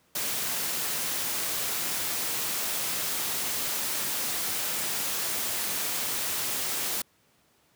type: noise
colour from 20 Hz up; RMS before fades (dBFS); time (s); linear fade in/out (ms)
white; -30; 0.15-7.02; 5
effects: pink hiss -65 dBFS RMS until 7.75 s + high-pass 100 Hz 12 dB/octave